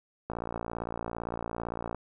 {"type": "click train", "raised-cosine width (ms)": 1, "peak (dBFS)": -20, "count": 96, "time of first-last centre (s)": [0.3, 1.946], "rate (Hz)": 57.7, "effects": []}